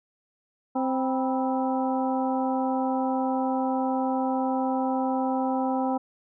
harmonic tone with a mistuned harmonic, 261.6 Hz, C4, in tune, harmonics 1 / 2 / 3 / 4 / 5, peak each -26 / -31 / -28 / -34 / -40 dBFS, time 0.75-5.98 s, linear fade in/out 10 ms, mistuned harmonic 4, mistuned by -110 cents, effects none

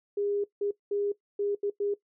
sine tone bursts at uneven times, 406.7 Hz, G#4, 36 cents flat, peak -26 dBFS, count 6, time 0.17-0.44 / 0.61-0.71 / 0.91-1.12 / 1.39-1.55 / 1.63-1.7 / 1.8-1.94 s, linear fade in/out 5 ms, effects noise-tail reverb RT60 0.1 s tail -17 dB re dry

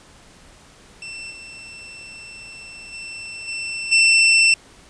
sawtooth tone with level steps, 2685 Hz, E7, 31 cents sharp, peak -28 / -33 / -28 / -22 / -8 dBFS, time 1.02-4.54 s, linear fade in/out 2 ms, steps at 1.3 / 2.92 / 3.47 / 3.91 s, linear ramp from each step 20 ms, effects pink hiss -48 dBFS RMS until 4.89 s + resampled to 22050 Hz

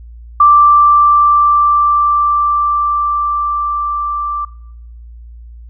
sine tone with level ramp, 1174.7 Hz, D6, in tune, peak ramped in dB -3 to -16 dBFS, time 0.4-4.45 s, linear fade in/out 5 ms, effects noise-tail reverb RT60 0.8 s tail -22 dB re dry + added 58 Hz sine -31 dBFS peak until 5.69 s

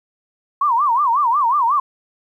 sine tone with vibrato, 1046.5 Hz, C6, in tune, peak -13 dBFS, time 0.61-1.8 s, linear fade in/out 5 ms, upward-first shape sine, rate 5.5 Hz, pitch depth 240 cents each way, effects 9-bit

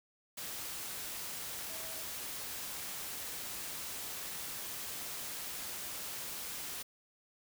sine tone in noise, 645 Hz, E5, 38 cents flat, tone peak -53 dBFS, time 1.69-2.03 s, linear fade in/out 10 ms, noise white, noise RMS -42 dBFS, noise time 0.37-6.83 s, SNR -14 dB, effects none

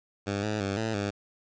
10% pulse tone with pitch steps, 100.2 / 106.6 / 98.6 / 111.3 / 101.2 Hz, G2 / G#2 / G2 / A2 / G#2, +38 / +46 / +11 / +20 / -44 cents, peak -20 dBFS, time 0.26-1.11 s, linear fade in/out 20 ms, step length 170 ms, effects resampled to 16000 Hz + 9-bit

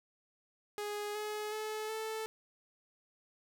sawtooth tone with pitch steps, 415.2 / 423.2 / 431.3 / 439.6 Hz, G#4 / G#4 / A4 / A4, 0 / +33 / -35 / -2 cents, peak -33 dBFS, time 0.78-2.26 s, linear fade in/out 0 ms, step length 370 ms, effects none

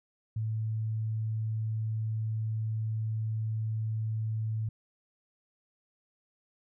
sine tone, 110 Hz, A2, in tune, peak -29 dBFS, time 0.36-4.69 s, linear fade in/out 5 ms, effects none

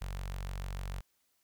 sawtooth tone with notch filter, 46.7 Hz, F#1, 17 cents sharp, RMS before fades -39 dBFS, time 0.01-1.01 s, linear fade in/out 10 ms, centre 300 Hz, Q 0.51, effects white hiss -75 dBFS RMS until 1.43 s

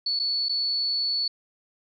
sine tone with dropouts, 4435 Hz, C#8, in tune, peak -23 dBFS, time 0.06-1.28 s, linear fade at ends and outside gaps 5 ms, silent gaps 0.192-0.197 / 0.486-0.493 s, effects none

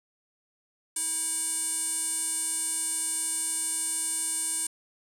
square tone with band-pass filter, 323.5 Hz, E4, 32 cents flat, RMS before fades -30 dBFS, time 0.96-4.67 s, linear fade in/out 5 ms, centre 8800 Hz, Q 8.5, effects none

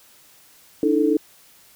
sine chord, D suspended second, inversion none, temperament equal with one note detuned, 293.7 / 321.2 / 440 Hz, D4 / E4 / A4, 0 / -45 / 0 cents, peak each -20 dBFS, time 0.83-1.17 s, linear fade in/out 2 ms, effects white hiss -52 dBFS RMS until 1.75 s

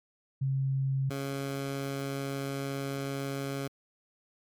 sine / 15% pulse tone pair in turn, 134.8 / 137.95 Hz, C#3 / C#3, -48 / -8 cents, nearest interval unison, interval 40 cents, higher second, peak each -26 dBFS, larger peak neither, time 0.41-1.1 / 1.1-3.68 s, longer second, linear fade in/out 10 ms, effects MP3 96 kbps

